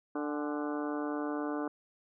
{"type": "harmonic tone with a mistuned harmonic", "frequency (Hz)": 148.2, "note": "D3", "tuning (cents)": 16, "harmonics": [2, 3, 4, 5, 6, 7, 8, 9, 10], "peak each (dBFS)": [-34, -40, -42, -44, -46, -46, -45, -51, -47], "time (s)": [0.15, 1.68], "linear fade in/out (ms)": 5, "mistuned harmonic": 6, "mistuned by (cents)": -73, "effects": []}